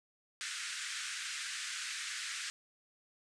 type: band-pass noise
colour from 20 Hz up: pink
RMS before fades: -41 dBFS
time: 0.41-2.5 s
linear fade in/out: 0 ms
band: 1400 to 9100 Hz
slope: 48 dB/octave
effects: none